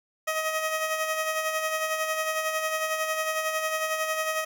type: tone with tremolo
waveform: 15% pulse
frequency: 631 Hz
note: D#5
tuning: 24 cents sharp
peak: -18 dBFS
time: 0.27-4.45 s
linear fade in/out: 10 ms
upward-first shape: sine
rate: 11 Hz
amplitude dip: 45%
effects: none